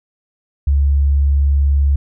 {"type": "tone", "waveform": "sine", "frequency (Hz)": 70.3, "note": "C#2", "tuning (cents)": 25, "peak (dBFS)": -10, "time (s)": [0.67, 1.96], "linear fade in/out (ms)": 5, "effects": []}